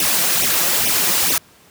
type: noise with flanger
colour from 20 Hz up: white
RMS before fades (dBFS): -17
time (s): 0-1.38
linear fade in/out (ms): 2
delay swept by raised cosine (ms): 0.33 to 5.83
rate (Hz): 2.3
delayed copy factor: +0.9
effects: pink hiss -49 dBFS RMS until 1.7 s + high-pass 100 Hz 12 dB/octave